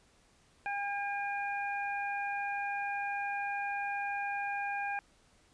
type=harmonic tone; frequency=807 Hz; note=G#5; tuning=50 cents flat; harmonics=1 / 2 / 3; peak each=-35 / -38 / -40 dBFS; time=0.66-4.99 s; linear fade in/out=0 ms; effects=pink hiss -66 dBFS RMS until 5.53 s + resampled to 22050 Hz